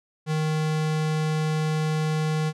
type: tone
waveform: square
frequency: 155.56 Hz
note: D#3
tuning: in tune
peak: -23 dBFS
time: 0.26-2.53 s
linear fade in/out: 50 ms
effects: low-pass 8000 Hz 12 dB/octave